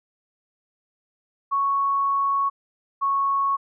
sine tone pair in turn, 1108.7 / 1104.6 Hz, C#6 / C#6, 0 / -6 cents, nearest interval unison, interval 6 cents, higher first, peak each -19 dBFS, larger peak neither, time 1.51-2.5 / 3.01-3.57 s, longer first, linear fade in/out 20 ms, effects none

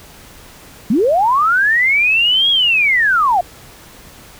sine linear two-way sweep, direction up then down, 185 to 3337 to 670 Hz, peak -10 dBFS, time 0.9-3.41 s, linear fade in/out 5 ms, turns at 2.5 s, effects pink hiss -40 dBFS RMS until 4.39 s

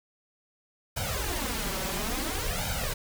pink noise with flanger, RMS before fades -31 dBFS, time 0.96-2.94 s, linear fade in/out 10 ms, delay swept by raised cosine 1.3 to 5.3 ms, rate 0.58 Hz, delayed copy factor +1, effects none

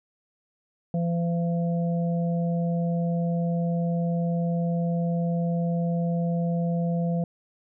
harmonic tone, 170 Hz, F3, 46 cents flat, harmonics 1 / 3 / 4, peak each -23 / -33 / -35 dBFS, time 0.94-7.24 s, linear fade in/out 2 ms, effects none

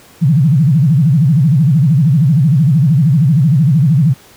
sine tone with vibrato, 146.8 Hz, D3, in tune, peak -6 dBFS, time 0.21-4.14 s, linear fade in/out 20 ms, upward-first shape sine, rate 13 Hz, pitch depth 280 cents each way, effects pink hiss -42 dBFS RMS until 4.36 s + high-pass 80 Hz 12 dB/octave

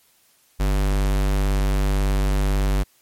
square tone, 49.06 Hz, G1, 2 cents sharp, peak -18 dBFS, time 0.59-2.84 s, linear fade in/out 20 ms, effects white hiss -59 dBFS RMS until 3.01 s + MP3 64 kbps

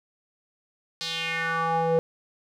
square tone with band-pass filter sweep, 164.81 Hz, E3, in tune, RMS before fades -26 dBFS, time 1.01-1.99 s, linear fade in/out 0 ms, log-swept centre 4500 to 490 Hz, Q 3.3, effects none

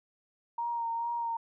sine tone with vibrato, 932.3 Hz, A#5, in tune, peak -30 dBFS, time 0.58-1.37 s, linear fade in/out 5 ms, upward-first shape sine, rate 2.3 Hz, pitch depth 23 cents each way, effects none

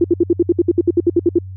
sine tone bursts, 344.4 Hz, F4, 24 cents flat, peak -8 dBFS, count 15, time 0.01-1.387 s, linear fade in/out 5 ms, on 33 ms, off 63 ms, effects added 94 Hz sine -28 dBFS peak until 1.56 s

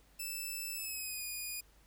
5% pulse tone with pitch glide, 2637 to 2460 Hz, E7 to D#7, 0 to -20 cents, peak -30 dBFS, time 0.19-1.61 s, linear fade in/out 10 ms, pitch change -120 cents, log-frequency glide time 0.74-1.23 s, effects added 50 Hz sine -64 dBFS peak until 1.86 s + pink hiss -67 dBFS RMS until 1.86 s

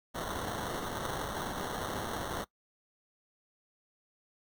white noise with sample-and-hold, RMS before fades -37 dBFS, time 0.14-2.45 s, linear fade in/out 20 ms, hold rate 2450 Hz, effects noise-tail reverb RT60 0.1 s tail -21 dB re dry

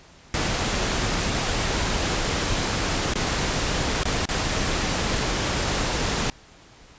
pink noise with dropouts, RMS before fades -24 dBFS, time 0.34-6.3 s, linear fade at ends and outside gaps 1 ms, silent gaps 3.137-3.155 / 4.034-4.054 / 4.255-4.289 s, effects pink hiss -50 dBFS RMS until 6.98 s + resampled to 16000 Hz

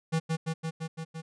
square tone with echo, 161.5 Hz, E3, 35 cents flat, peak -25 dBFS, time 0.12-0.2 s, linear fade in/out 20 ms, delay 170 ms, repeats 6, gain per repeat -2 dB, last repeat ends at 1.22 s, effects resampled to 22050 Hz

